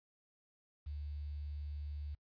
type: tone with quantisation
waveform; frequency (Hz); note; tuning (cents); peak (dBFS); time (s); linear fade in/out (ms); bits
sine; 73.42; D2; 0; -40; 0.86-2.15; 10; 11
effects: noise-tail reverb RT60 0.1 s tail -26 dB re dry + resampled to 11025 Hz